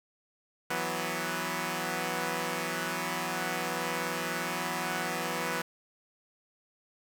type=chord; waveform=5% pulse; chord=E suspended second; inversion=none; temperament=equal; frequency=164.81 / 185 / 246.9 Hz; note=E3 / F#3 / B3; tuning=0 / 0 / 0 cents; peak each=-24 dBFS; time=0.7-5.62 s; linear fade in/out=5 ms; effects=none